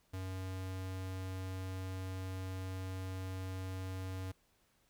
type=tone; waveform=square; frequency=93.9 Hz; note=F#2; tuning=26 cents sharp; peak=-40 dBFS; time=0.13-4.32 s; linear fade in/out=10 ms; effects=pink hiss -73 dBFS RMS until 4.89 s